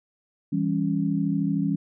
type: chord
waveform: sine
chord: C# diminished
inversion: first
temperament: equal with one note detuned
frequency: 164.81 / 198.16 / 277.2 Hz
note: E3 / G3 / C#4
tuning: 0 / +19 / 0 cents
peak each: -26 dBFS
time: 0.52-1.76 s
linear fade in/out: 10 ms
effects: none